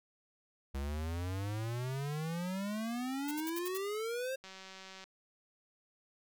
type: exponential sweep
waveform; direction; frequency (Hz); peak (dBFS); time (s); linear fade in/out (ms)
square; up; 67 to 538; -36; 0.74-4.36; 10
type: noise bursts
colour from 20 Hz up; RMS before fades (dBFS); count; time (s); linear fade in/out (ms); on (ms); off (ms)
blue; -42; 6; 3.28-3.777; 5; 32; 61
type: click train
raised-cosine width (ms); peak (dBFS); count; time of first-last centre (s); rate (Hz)
0.2; -33; 115; 4.44-5.04; 190
effects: none